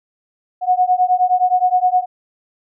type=beating tone pair; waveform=sine; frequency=726 / 735.6 Hz; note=F#5 / F#5; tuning=-33 / -10 cents; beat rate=9.6 Hz; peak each=-15 dBFS; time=0.61-2.06 s; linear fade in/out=50 ms; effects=none